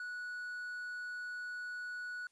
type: tone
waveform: triangle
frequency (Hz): 1470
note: F#6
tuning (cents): -12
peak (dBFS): -38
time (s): 0-2.27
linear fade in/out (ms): 2
effects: white hiss -75 dBFS RMS until 2.31 s + resampled to 22050 Hz